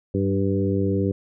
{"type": "harmonic tone with a mistuned harmonic", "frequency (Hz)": 98, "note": "G2", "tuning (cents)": 0, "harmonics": [1, 2, 3, 4, 5], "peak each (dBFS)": [-24, -25, -26, -26, -29], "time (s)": [0.14, 1.12], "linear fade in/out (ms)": 5, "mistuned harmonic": 2, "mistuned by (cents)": -28, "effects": []}